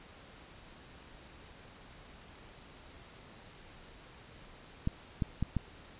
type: clicks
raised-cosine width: 5 ms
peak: -18 dBFS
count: 4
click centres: 4.874 / 5.222 / 5.426 / 5.567 s
effects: pink hiss -54 dBFS RMS until 5.99 s + resampled to 8000 Hz